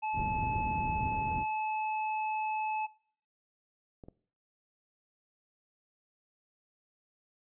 square tone, 864 Hz, A5, 32 cents flat, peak -32 dBFS, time 0.02-2.87 s, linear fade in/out 20 ms
white low-pass noise, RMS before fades -37 dBFS, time 0.13-1.45 s, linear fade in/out 50 ms, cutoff 170 Hz, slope 12 dB/octave
clicks, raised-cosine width 2 ms, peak -34 dBFS, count 2, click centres 4.038 / 4.085 s
effects noise-tail reverb RT60 0.5 s tail -20 dB re dry + resampled to 8000 Hz

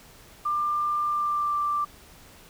sine tone with pitch glide, 1192 to 1176.9 Hz, D6 to D6, +25 to +3 cents, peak -23 dBFS, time 0.45-1.85 s, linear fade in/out 10 ms, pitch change -22 cents, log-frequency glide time 1.05-1.57 s, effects pink hiss -51 dBFS RMS until 2.49 s

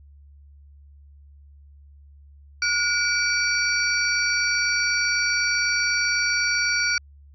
sine tone cluster, 1442 / 2314 / 4552 / 5700 Hz, F#6 / D7 / C#8 / F8, -45 / -26 / +45 / +34 cents, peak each -24 / -25 / -25 / -29 dBFS, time 2.62-6.98 s, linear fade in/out 2 ms, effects added 71 Hz sine -46 dBFS peak until 7.34 s

